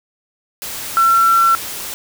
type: tone in noise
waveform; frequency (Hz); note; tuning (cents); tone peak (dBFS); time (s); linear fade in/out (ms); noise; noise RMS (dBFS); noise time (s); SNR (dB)
sine; 1351; E6; +42; -9; 0.97-1.55; 0; white; -27; 0.62-1.94; +15
effects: none